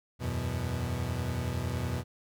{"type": "chord", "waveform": "35% pulse", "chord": "E suspended second", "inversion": "none", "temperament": "equal with one note detuned", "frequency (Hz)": [81.65, 92.5, 123.47], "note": ["E2", "F#2", "B2"], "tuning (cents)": [-16, 0, 0], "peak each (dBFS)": [-34, -34, -32], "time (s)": [0.19, 2.04], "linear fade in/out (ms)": 50, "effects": []}